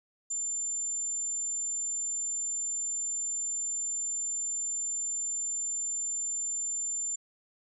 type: tone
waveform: sine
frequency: 7180 Hz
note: A8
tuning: 34 cents sharp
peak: -30 dBFS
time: 0.3-7.16 s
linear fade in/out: 10 ms
effects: none